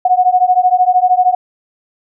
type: beating tone pair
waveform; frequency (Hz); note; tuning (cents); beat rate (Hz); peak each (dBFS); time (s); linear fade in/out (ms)
sine; 725 / 738; F#5 / F#5; -35 / -5; 13; -11; 0.05-1.35; 5
effects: none